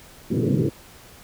pink band-pass noise, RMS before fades -21 dBFS, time 0.3-0.7 s, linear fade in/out 20 ms, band 110 to 440 Hz, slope 48 dB/octave, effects pink hiss -47 dBFS RMS until 1.23 s

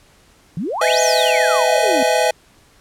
sine exponential two-way sweep, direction up then down, 148.1 to 6990 to 245.3 Hz, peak -20 dBFS, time 0.57-2.03 s, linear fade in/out 2 ms, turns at 1.01 s
square chord, E major seventh, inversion second, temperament equal with one note detuned, 504 / 622.3 / 659.3 / 830.6 Hz, B4 / D#5 / E5 / G#5, +35 / 0 / 0 / 0 cents, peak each -20 dBFS, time 0.81-2.31 s, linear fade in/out 5 ms
blue noise, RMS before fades -29 dBFS, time 0.99-1.33 s, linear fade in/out 50 ms
effects pink hiss -52 dBFS RMS until 2.8 s + low-pass 11000 Hz 12 dB/octave

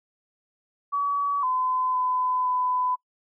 sine tone with pitch steps, 1137 / 1018 / 1009 / 1003 Hz, C#6 / C6 / B5 / B5, +44 / -48 / +37 / +26 cents, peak -22 dBFS, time 0.92-2.96 s, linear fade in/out 20 ms, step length 510 ms, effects noise-tail reverb RT60 0.1 s tail -24 dB re dry

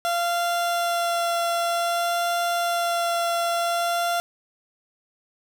30% pulse tone with vibrato, 688 Hz, F5, 26 cents flat, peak -19 dBFS, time 0.05-4.2 s, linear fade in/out 0 ms, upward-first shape sine, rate 0.53 Hz, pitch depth 10 cents each way, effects none

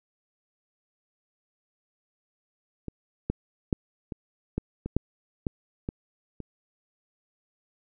clicks, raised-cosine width 3 ms, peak -21 / -13 / -10 / -21 / -14 / -19 / -9 / -14 / -17 / -24 dBFS, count 10, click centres 2.883 / 3.3 / 3.728 / 4.122 / 4.58 / 4.86 / 4.966 / 5.468 / 5.889 / 6.403 s, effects none

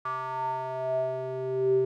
square tone with band-pass filter sweep, 130 Hz, C3, 11 cents flat, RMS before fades -29 dBFS, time 0.05-1.85 s, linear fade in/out 5 ms, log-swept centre 1200 to 360 Hz, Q 8.2, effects none

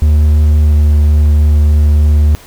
triangle tone with pitch glide, 75.5 to 74.72 Hz, D2 to D2, +48 to +30 cents, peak -3 dBFS, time 0.02-2.35 s, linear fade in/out 0 ms, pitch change -18 cents, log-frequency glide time 0.48-1.1 s, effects pink hiss -37 dBFS RMS until 2.46 s

